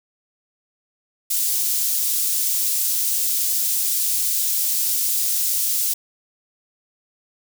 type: high-pass noise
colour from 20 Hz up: white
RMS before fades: -21 dBFS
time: 1.3-5.94 s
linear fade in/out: 10 ms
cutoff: 5700 Hz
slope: 12 dB/octave
effects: none